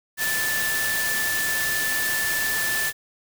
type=tone in noise; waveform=sine; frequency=1754 Hz; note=A6; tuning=6 cents flat; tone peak=-24 dBFS; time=0.17-2.93 s; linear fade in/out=50 ms; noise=white; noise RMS=-27 dBFS; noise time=0.17-2.93 s; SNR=0 dB; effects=none